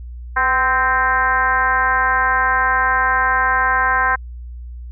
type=tone with frequency modulation; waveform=sine; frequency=1303 Hz; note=E6; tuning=20 cents flat; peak=-13 dBFS; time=0.36-4.16 s; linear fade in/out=10 ms; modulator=267 Hz; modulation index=1.9; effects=added 60 Hz sine -29 dBFS peak until 4.91 s